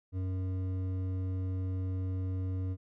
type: tone with hard clipping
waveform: sine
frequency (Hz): 93.2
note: F#2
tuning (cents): +13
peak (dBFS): -33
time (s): 0.12-2.77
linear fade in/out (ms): 50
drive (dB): 9
effects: none